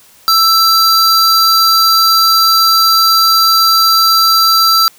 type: tone pair together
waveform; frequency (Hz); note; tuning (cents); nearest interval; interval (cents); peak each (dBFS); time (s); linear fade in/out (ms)
square; 1327 / 4729; E6 / D8; +11 / +11; octave + minor seventh; 2200; -10; 0.28-4.88; 0
effects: white hiss -44 dBFS RMS until 4.98 s